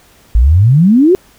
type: exponential sweep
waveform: sine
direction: up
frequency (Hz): 51.91 to 392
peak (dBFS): -4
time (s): 0.35-1.15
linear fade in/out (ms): 0
effects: pink hiss -46 dBFS RMS until 1.38 s